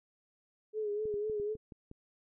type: tone with vibrato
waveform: sine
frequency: 421.8 Hz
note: G#4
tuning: 27 cents sharp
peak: -32 dBFS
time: 0.73-1.57 s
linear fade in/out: 50 ms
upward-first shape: sine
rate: 4 Hz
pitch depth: 51 cents each way
type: clicks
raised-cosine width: 3 ms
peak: -35 dBFS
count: 7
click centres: 1.055 / 1.141 / 1.298 / 1.399 / 1.553 / 1.722 / 1.914 s
effects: none